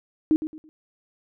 sine tone with echo, 311.3 Hz, D#4, 1 cent sharp, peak -15 dBFS, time 0.31-0.36 s, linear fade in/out 0 ms, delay 110 ms, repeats 3, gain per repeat -11 dB, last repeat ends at 0.69 s, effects none

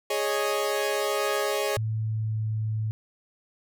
sawtooth chord, Ab suspended fourth, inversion none, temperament equal, 415.3 / 554.4 / 622.3 Hz, Ab4 / Db5 / Eb5, 0 / 0 / 0 cents, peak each -24 / -25 / -27 dBFS, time 0.1-1.77 s, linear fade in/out 5 ms
sine tone with pitch glide, 110 to 109.05 Hz, A2 to A2, 0 to -15 cents, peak -25 dBFS, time 1.77-2.91 s, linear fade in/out 0 ms, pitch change -15 cents, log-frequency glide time 1.95-2.43 s
effects none

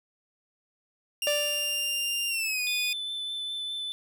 sawtooth tone with pitch glide, 2794 to 2475 Hz, F7 to D#7, 0 to -10 cents, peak -24 dBFS, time 1.22-2.93 s, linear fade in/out 2 ms, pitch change -210 cents, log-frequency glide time 2.28-2.61 s
45% pulse tone with exponential decay, 587.3 Hz, D5, in tune, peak -24 dBFS, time 1.27-2.15 s, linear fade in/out 1 ms, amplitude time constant 190 ms
triangle tone with vibrato, 3520 Hz, A7, in tune, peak -30 dBFS, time 2.67-3.92 s, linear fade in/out 0 ms, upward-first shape triangle, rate 4.9 Hz, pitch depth 13 cents each way
effects none

